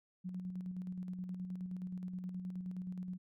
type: tone with tremolo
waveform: sine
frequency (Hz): 182.6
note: F#3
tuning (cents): -23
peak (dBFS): -38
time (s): 0.24-3.18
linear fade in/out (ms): 20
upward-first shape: square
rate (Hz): 9.5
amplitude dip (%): 40
effects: none